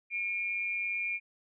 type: tone pair together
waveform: sine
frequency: 2206 / 2397 Hz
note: C#7 / D7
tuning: -9 / +35 cents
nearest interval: minor second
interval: 144 cents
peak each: -39 / -31 dBFS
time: 0.1-1.2 s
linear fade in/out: 50 ms
effects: none

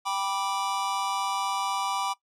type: chord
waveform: square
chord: G major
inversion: none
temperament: just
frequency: 784 / 980 / 1176 Hz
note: G5 / B5 / D6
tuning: 0 / -14 / +2 cents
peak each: -32 dBFS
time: 0.05-2.14 s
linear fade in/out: 20 ms
effects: noise-tail reverb RT60 0.1 s tail -19 dB re dry + low-pass 10000 Hz 12 dB/octave

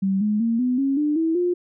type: tone with pitch steps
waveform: sine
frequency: 193.2 / 210.7 / 229.8 / 250.5 / 273.2 / 298 / 324.9 / 354.3 Hz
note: G3 / G#3 / A#3 / B3 / C#4 / D4 / E4 / F4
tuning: -25 / +25 / -25 / +25 / -25 / +25 / -25 / +25 cents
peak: -18 dBFS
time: 0.02-1.54 s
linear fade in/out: 10 ms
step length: 190 ms
effects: none

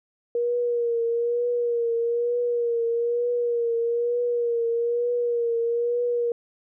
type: tone with vibrato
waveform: sine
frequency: 473.6 Hz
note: A#4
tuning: 27 cents sharp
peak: -21 dBFS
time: 0.35-6.32 s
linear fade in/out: 2 ms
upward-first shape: triangle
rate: 1.1 Hz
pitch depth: 43 cents each way
effects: none

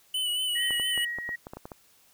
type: tone with vibrato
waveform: square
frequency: 2980 Hz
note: F#7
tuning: 12 cents sharp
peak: -27 dBFS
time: 0.14-1.05 s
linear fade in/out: 5 ms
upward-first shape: sine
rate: 4.4 Hz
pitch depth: 39 cents each way
type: tone with tremolo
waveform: sine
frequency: 1900 Hz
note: A#6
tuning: 33 cents sharp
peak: -28 dBFS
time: 0.55-1.36 s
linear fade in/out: 10 ms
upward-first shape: triangle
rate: 2.6 Hz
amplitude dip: 50%
type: clicks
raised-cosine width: 1 ms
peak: -25 dBFS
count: 10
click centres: 0.707 / 0.798 / 0.977 / 1.186 / 1.291 / 1.469 / 1.535 / 1.57 / 1.655 / 1.718 s
effects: white hiss -61 dBFS RMS until 2.13 s

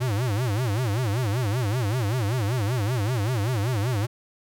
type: tone with vibrato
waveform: square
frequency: 113.7 Hz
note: A#2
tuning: 43 cents flat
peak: -23 dBFS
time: 0-4.07 s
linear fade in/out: 20 ms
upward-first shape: sine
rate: 5.2 Hz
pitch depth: 250 cents each way
effects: none

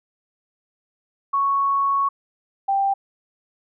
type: tone pair in turn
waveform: sine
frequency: 1108.7 / 787.1 Hz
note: C#6 / G5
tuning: 0 / +7 cents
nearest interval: tritone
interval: 593 cents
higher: first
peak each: -17 dBFS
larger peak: neither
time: 1.33-2.09 / 2.68-2.94 s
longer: first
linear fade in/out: 10 ms
effects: none

